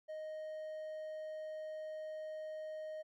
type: tone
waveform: triangle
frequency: 622.3 Hz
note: D#5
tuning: in tune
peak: -40 dBFS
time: 0.08-3.03 s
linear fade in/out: 20 ms
effects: none